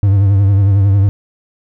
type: tone with vibrato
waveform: triangle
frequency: 99 Hz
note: G2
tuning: 18 cents sharp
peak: -5 dBFS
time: 0.03-1.09 s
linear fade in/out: 0 ms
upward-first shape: triangle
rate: 11 Hz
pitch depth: 69 cents each way
effects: none